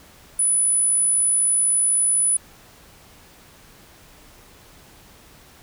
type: tone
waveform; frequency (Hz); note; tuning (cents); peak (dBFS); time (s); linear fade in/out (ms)
sine; 9956; D#9; 0; -16; 0.39-2.37; 5
effects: pink hiss -49 dBFS RMS until 5.62 s